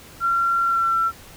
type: tone with pitch glide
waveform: sine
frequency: 1370 to 1348.8 Hz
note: F6 to E6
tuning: -34 to +39 cents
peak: -17 dBFS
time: 0.2-1.12 s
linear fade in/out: 50 ms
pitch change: -27 cents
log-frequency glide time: 0.64-0.87 s
effects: pink hiss -44 dBFS RMS until 1.36 s